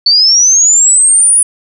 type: linear sweep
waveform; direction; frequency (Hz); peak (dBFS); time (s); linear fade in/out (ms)
sine; up; 4435 to 9900; -4; 0.06-1.43; 5
effects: none